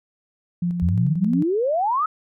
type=tone with tremolo; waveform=sine; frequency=174.61 Hz; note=F3; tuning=in tune; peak=-19 dBFS; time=0.62-1.43 s; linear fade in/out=5 ms; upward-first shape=square; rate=5.6 Hz; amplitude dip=35%
type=exponential sweep; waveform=sine; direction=up; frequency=77.1 to 1318.5 Hz; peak=-18 dBFS; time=0.82-2.06 s; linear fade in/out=5 ms
effects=none